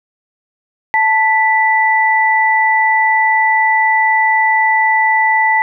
sine tone pair together, 880.2 / 1976 Hz, A5 / B6, 0 / 0 cents, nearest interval octave + major second, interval 1400 cents, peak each -12 dBFS, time 0.94-5.62 s, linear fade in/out 0 ms, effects none

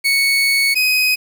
30% pulse tone pair in turn, 2217 / 2513 Hz, C#7 / D#7, 0 / +17 cents, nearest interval major second, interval 217 cents, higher second, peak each -10 dBFS, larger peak neither, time 0.04-0.75 / 0.75-1.16 s, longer first, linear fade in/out 20 ms, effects 7-bit

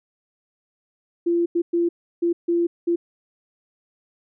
sine tone bursts at uneven times, 342.5 Hz, F4, 34 cents flat, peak -17 dBFS, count 6, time 1.26-1.46 / 1.55-1.62 / 1.73-1.89 / 2.22-2.33 / 2.48-2.67 / 2.87-2.96 s, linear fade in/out 10 ms, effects none

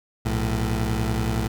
20% pulse tone pair together, 60.33 / 110 Hz, B1 / A2, -40 / 0 cents, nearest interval minor seventh, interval 1040 cents, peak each -20 dBFS, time 0.25-1.48 s, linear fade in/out 10 ms, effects none

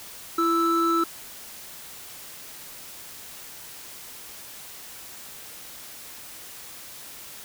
triangle tone pair together, 334.8 / 1318.5 Hz, E4 / E6, +27 / 0 cents, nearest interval 2 octaves, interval 2373 cents, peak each -21 / -20 dBFS, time 0.38-1.04 s, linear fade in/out 5 ms, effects white hiss -42 dBFS RMS until 7.44 s

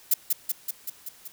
violet noise with echo, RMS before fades -20 dBFS, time 0.11-0.14 s, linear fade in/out 5 ms, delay 190 ms, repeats 6, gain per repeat -3 dB, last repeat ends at 1.28 s, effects white hiss -53 dBFS RMS until 1.32 s

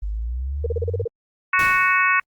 sine exponential sweep, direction up, 49 to 99.7 Hz, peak -23 dBFS, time 0.02-1.05 s, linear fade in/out 10 ms
sine tone bursts, 466.2 Hz, A#4, in tune, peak -20 dBFS, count 8, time 0.64-1.077 s, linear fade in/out 5 ms, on 24 ms, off 35 ms
harmonic tone, 370 Hz, F#4, in tune, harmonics 3 / 4 / 5 / 6 / 7, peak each -20 / -21 / -22 / -23 / -23 dBFS, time 1.53-2.2 s, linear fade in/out 5 ms
pink noise with exponential decay, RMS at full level -29 dBFS, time 1.59-2.24 s, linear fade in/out 2 ms, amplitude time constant 140 ms
effects Opus 32 kbps

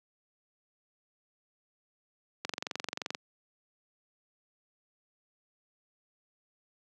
click train, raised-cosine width 0.2 ms, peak -16 dBFS, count 17, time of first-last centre 2.45-3.149 s, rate 22.9 Hz, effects high-pass 200 Hz 12 dB/octave

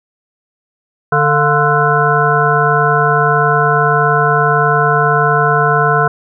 harmonic tone with a mistuned harmonic, 148.2 Hz, D3, 16 cents sharp, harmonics 1 / 3 / 5 / 7 / 9 / 10, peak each -16 / -16 / -16 / -16 / -16 / -16 dBFS, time 1.12-6.08 s, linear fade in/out 5 ms, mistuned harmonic 5, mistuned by -85 cents, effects none

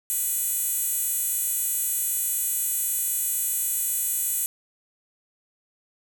10% pulse tone with high-pass filter, 493.9 Hz, B4, in tune, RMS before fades -26 dBFS, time 0.1-4.46 s, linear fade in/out 0 ms, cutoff 10000 Hz, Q 4.1, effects none

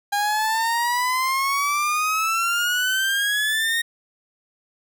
30% pulse exponential sweep, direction up, 809 to 1864.7 Hz, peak -17 dBFS, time 0.12-3.82 s, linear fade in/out 10 ms, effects none

